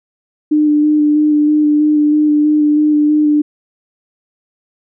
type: tone with vibrato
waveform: sine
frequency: 300 Hz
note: D4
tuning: 37 cents sharp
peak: -8 dBFS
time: 0.51-3.42 s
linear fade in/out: 10 ms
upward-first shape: square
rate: 3.1 Hz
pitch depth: 13 cents each way
effects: none